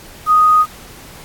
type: tone with quantisation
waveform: sine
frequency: 1244.5 Hz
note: D#6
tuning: in tune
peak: -7 dBFS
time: 0.26-0.66 s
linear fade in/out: 50 ms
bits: 6
effects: pink hiss -38 dBFS RMS until 1.24 s + AAC 64 kbps